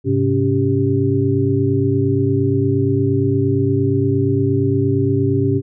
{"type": "tone cluster", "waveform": "sine", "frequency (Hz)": [103.5, 132.1, 280.1, 392.1], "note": ["G#2", "C3", "C#4", "G4"], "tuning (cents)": [-5, 17, 18, 0], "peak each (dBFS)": -19, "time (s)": [0.04, 5.62], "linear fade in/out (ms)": 50, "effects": []}